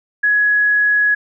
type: tone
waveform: sine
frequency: 1678 Hz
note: G#6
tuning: 17 cents sharp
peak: -11 dBFS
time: 0.23-1.15 s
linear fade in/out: 10 ms
effects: none